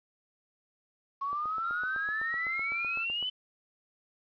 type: exponential sweep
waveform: sine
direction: up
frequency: 1093 to 3058 Hz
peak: -30 dBFS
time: 1.21-3.3 s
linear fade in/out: 10 ms
type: click train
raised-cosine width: 1 ms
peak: -32 dBFS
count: 16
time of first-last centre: 1.33-3.226 s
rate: 7.91 Hz
type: tone with pitch glide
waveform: triangle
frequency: 1272 to 1371.2 Hz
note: D#6 to F6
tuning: +38 to -32 cents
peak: -37 dBFS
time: 1.63-3.05 s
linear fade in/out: 20 ms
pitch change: +130 cents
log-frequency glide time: 1.87-2.87 s
effects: resampled to 11025 Hz + 10-bit